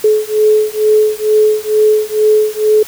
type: beating tone pair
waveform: sine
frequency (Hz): 427.3 / 429.5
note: G#4 / A4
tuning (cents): +49 / -42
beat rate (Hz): 2.2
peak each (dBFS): -11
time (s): 0.04-2.83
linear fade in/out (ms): 5
effects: white hiss -31 dBFS RMS until 2.87 s